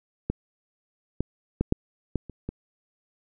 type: clicks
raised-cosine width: 3 ms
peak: -12 / -12 / -10 / -7 / -12 / -26 / -18 dBFS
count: 7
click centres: 0.3 / 1.206 / 1.61 / 1.724 / 2.157 / 2.297 / 2.49 s
effects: none